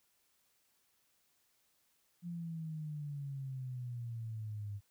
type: exponential sweep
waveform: sine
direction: down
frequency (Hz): 175.4 to 100.1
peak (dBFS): -39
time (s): 2.22-4.81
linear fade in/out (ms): 50
effects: white hiss -75 dBFS RMS until 4.9 s